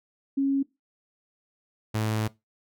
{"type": "tone pair in turn", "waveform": ["sine", "sawtooth"], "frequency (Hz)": [274.5, 108.94], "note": ["C#4", "A2"], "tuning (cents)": [-17, -17], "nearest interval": "octave + major third", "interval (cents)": 1600, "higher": "first", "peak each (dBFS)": -21, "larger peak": "neither", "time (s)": [[0.37, 0.63], [1.94, 2.28]], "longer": "second", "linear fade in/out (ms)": 10, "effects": ["noise-tail reverb RT60 0.2 s tail -19 dB re dry"]}